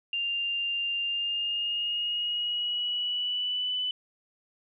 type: tone with pitch glide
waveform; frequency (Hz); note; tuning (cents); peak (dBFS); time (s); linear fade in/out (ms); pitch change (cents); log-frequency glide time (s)
sine; 2794 to 2995; F7 to F#7; 0 to +20; -27; 0.13-3.91; 2; +120; 1.03-3.77
effects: none